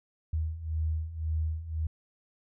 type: beating tone pair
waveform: sine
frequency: 78 / 79.9 Hz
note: D#2 / D#2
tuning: +5 / +47 cents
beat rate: 1.9 Hz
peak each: -34 / -30 dBFS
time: 0.33-1.87 s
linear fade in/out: 5 ms
effects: none